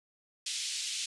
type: band-pass noise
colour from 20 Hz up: pink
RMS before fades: -36 dBFS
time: 0.46-1.06 s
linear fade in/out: 5 ms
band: 2900 to 8800 Hz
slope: 24 dB/octave
effects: resampled to 24000 Hz